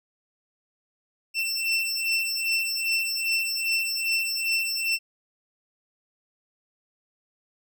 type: beating tone pair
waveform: 25% pulse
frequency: 2685 / 2687.5 Hz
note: E7 / E7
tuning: +31 / +33 cents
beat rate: 2.5 Hz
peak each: -23 dBFS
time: 1.34-4.99 s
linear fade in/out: 50 ms
effects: none